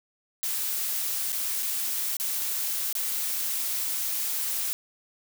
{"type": "noise with dropouts", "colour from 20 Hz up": "blue", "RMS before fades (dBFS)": -29, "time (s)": [0.43, 4.73], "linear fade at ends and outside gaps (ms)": 0, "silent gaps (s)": [[1.32, 1.327], [1.625, 1.629], [2.168, 2.199], [2.927, 2.952]], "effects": []}